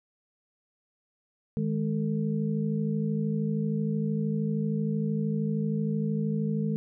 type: tone cluster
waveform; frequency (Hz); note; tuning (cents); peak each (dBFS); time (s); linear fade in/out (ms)
sine; 156.8 / 209.8 / 448.2; D#3 / G#3 / A4; +14 / +18 / +32; -29 / -28 / -36; 1.57-6.76; 0
effects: none